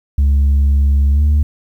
sine tone with pitch glide, 70.1 to 74.18 Hz, C#2 to D2, +20 to +18 cents, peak -6 dBFS, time 0.18-1.43 s, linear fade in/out 5 ms, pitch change +98 cents, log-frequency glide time 1.12-1.22 s, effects tanh soft clip ceiling -8 dBFS + 8-bit

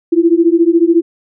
sine beating tone pair, 329.6 / 343.6 Hz, E4 / F4, 0 / -28 cents, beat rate 14 Hz, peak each -10 dBFS, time 0.12-1.02 s, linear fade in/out 10 ms, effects none

